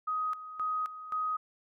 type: tone with tremolo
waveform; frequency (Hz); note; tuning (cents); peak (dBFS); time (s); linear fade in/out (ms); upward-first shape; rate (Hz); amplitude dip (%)
sine; 1255; D#6; +15; -29; 0.07-1.37; 10; square; 1.9; 75
effects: none